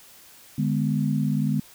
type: chord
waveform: sine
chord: G# diminished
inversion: second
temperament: just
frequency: 149.51 / 207.7 / 249.2 Hz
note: D3 / G#3 / B3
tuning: +31 / 0 / +16 cents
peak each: -24 / -25 / -27 dBFS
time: 0.58-1.6 s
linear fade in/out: 5 ms
effects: white hiss -50 dBFS RMS until 1.74 s